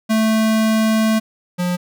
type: tone pair in turn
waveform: square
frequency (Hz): 220 / 178.1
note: A3 / F3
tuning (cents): 0 / +34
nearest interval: major third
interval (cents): 366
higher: first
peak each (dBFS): -14 / -18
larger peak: first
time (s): 0.09-1.2 / 1.58-1.77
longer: first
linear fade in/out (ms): 20
effects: none